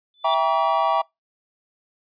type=tone with exponential growth; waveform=sine; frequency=3502 Hz; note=A7; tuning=9 cents flat; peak=-22 dBFS; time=0.14-0.34 s; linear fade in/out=1 ms; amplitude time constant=42 ms
type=chord; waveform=triangle; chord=E diminished seventh; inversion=none; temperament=just; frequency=659.3 / 791.1 / 949.3 / 1139.2 Hz; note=E5 / G5 / Bb5 / Db6; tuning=0 / +16 / +31 / +47 cents; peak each=-21 dBFS; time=0.24-1.02 s; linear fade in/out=10 ms
effects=noise-tail reverb RT60 0.2 s tail -26 dB re dry + resampled to 11025 Hz